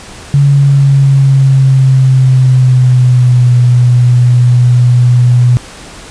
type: tone with pitch glide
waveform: sine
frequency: 141.1 to 122.83 Hz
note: C#3 to B2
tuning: +31 to -9 cents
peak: -3 dBFS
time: 0.34-5.57 s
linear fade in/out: 0 ms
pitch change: -240 cents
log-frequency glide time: 0.45-3.53 s
effects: pink hiss -30 dBFS RMS until 6.1 s + resampled to 22050 Hz